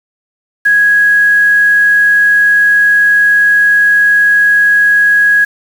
sine tone with quantisation, 1661.2 Hz, G#6, in tune, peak -5 dBFS, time 0.65-5.45 s, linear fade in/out 10 ms, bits 5, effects none

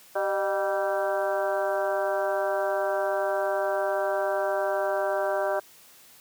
harmonic tone with a mistuned harmonic, 194.1 Hz, G3, 17 cents flat, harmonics 2 / 3 / 4 / 5 / 6 / 7 / 8, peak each -32 / -26 / -32 / -35 / -38 / -38 / -35 dBFS, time 0.15-5.6 s, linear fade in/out 10 ms, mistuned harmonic 3, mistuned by +66 cents, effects white hiss -53 dBFS RMS until 6.2 s + high-pass 100 Hz 12 dB/octave

